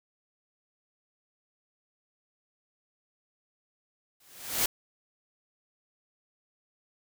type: noise with exponential growth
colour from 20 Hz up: white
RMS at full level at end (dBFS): -23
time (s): 4.2-4.66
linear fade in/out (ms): 5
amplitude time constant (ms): 98
effects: none